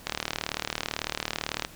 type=click train; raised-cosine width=0.2 ms; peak=-10 dBFS; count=61; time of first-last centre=0.07-1.649 s; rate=38 Hz; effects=pink hiss -49 dBFS RMS until 1.75 s